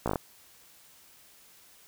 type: slowing click train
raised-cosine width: 1 ms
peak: -14 dBFS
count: 6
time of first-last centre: 0.06-0.158 s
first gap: 16 ms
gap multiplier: 1.1
effects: white hiss -57 dBFS RMS until 1.87 s

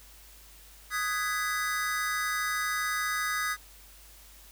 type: chord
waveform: square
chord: G# minor seventh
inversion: second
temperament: just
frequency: 1245.9 / 1495.1 / 1661.2 / 1993.5 Hz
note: D#6 / F#6 / G#6 / B6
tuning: +2 / +18 / 0 / +16 cents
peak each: -33 / -39 / -34 / -35 dBFS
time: 0.9-3.57 s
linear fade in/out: 50 ms
effects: added 50 Hz sine -54 dBFS peak until 4.51 s + white hiss -54 dBFS RMS until 4.51 s

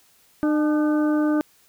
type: harmonic tone with a mistuned harmonic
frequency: 302.3 Hz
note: D#4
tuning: 50 cents flat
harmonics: 1 / 2 / 3 / 4 / 5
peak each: -18 / -28 / -36 / -34 / -35 dBFS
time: 0.43-1.41 s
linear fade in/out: 0 ms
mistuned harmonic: 3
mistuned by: -74 cents
effects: white hiss -58 dBFS RMS until 1.68 s

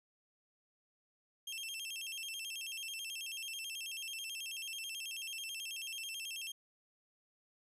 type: tone with vibrato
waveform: sawtooth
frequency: 2927 Hz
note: F#7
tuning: 19 cents flat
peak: -38 dBFS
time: 1.47-6.52 s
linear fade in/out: 5 ms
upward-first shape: square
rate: 9.2 Hz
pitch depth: 160 cents each way
effects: resampled to 32000 Hz

